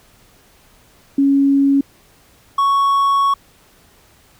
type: tone pair in turn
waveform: sine / triangle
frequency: 277.2 / 1110.8 Hz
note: C#4 / C#6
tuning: 0 / +3 cents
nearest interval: 2 octaves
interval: 2403 cents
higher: second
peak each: -10 dBFS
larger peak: neither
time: 1.18-1.81 / 2.58-3.34 s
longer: second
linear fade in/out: 5 ms
effects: pink hiss -51 dBFS RMS until 4.39 s